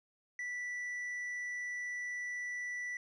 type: tone with tanh clipping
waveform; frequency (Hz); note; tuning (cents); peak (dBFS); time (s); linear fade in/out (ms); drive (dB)
sine; 1966; B6; -8; -38; 0.39-2.97; 2; 4
effects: none